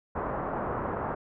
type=low-pass noise; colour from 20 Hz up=white; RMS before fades=-32 dBFS; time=0.15-1.15 s; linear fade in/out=10 ms; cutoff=1200 Hz; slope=24 dB/octave; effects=low-pass 2000 Hz 12 dB/octave